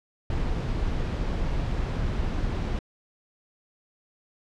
brown noise, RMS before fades -27 dBFS, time 0.3-2.79 s, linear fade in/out 2 ms, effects low-pass 5000 Hz 12 dB/octave

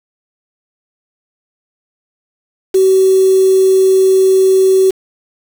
sine tone with quantisation, 380 Hz, F#4, 46 cents sharp, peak -6 dBFS, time 2.74-4.91 s, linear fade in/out 10 ms, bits 4, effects none

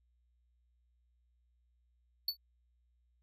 square tone with exponential decay, 4463 Hz, C#8, 11 cents sharp, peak -28 dBFS, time 2.28-2.37 s, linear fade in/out 5 ms, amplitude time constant 19 ms, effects added 60 Hz sine -70 dBFS peak until 3.22 s

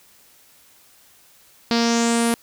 sawtooth tone with low-pass filter sweep, 233.1 Hz, A#3, in tune, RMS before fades -19 dBFS, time 1.71-2.34 s, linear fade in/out 0 ms, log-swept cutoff 4500 to 11000 Hz, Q 4.1, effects white hiss -53 dBFS RMS until 2.42 s

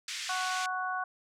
pink band-pass noise, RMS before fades -38 dBFS, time 0.08-0.66 s, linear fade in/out 2 ms, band 1900 to 7600 Hz, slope 24 dB/octave
harmonic tone, 370 Hz, F#4, in tune, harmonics 2 / 3 / 4, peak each -35 / -35 / -35 dBFS, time 0.29-1.04 s, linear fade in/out 5 ms
effects none

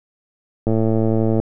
click train, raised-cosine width 2 ms, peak -6 dBFS, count 82, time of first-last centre 0.67-1.4 s, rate 111 Hz, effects none

